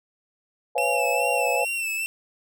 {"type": "chord", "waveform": "sine", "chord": "C# dominant seventh", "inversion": "third", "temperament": "just", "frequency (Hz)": [498.9, 554.4, 693, 831.5], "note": ["B4", "C#5", "E#5", "G#5"], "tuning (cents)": [17, 0, -14, 2], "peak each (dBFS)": -27, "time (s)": [0.75, 1.65], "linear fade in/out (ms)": 10}
{"type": "tone with vibrato", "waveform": "45% pulse", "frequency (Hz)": 2679, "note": "E7", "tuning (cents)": 27, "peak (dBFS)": -25, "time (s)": [0.78, 2.06], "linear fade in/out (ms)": 0, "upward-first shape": "sine", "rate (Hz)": 2.4, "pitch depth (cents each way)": 49}
{"effects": []}